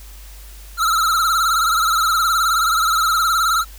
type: tone with vibrato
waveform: square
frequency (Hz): 1330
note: E6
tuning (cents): +15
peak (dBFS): -15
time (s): 0.77-3.65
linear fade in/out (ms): 50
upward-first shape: triangle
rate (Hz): 19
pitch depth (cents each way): 110
effects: added 50 Hz sine -36 dBFS peak until 3.78 s + white hiss -44 dBFS RMS until 3.78 s